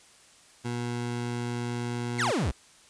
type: tone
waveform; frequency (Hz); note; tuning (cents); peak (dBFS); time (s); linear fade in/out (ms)
20% pulse; 120.3; B2; -45; -25; 0.64-2.32; 20
type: exponential sweep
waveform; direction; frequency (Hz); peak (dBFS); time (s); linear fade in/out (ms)
40% pulse; down; 2382 to 51.91; -24; 2.18-2.52; 20
effects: white hiss -56 dBFS RMS until 2.89 s + resampled to 22050 Hz